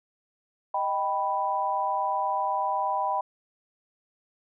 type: chord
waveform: sine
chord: Eb augmented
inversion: none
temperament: equal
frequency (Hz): 622.3 / 784 / 987.8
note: Eb5 / G5 / B5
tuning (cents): 0 / 0 / 0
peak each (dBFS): -33 / -28 / -27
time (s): 0.74-3.21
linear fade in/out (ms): 5
effects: none